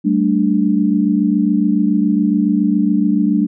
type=chord; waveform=sine; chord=G suspended second; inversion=none; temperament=equal with one note detuned; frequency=192.85 / 220 / 293.7 Hz; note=G3 / A3 / D4; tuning=-28 / 0 / 0 cents; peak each=-16 dBFS; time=0.04-3.47 s; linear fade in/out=20 ms; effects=none